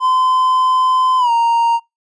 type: tone with pitch glide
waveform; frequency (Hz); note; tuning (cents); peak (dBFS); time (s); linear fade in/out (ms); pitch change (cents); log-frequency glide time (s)
triangle; 1026 to 930; C6 to A#5; -34 to -4; -9; 0-1.8; 50; -170; 1.18-1.31
effects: noise-tail reverb RT60 0.2 s tail -26 dB re dry + resampled to 22050 Hz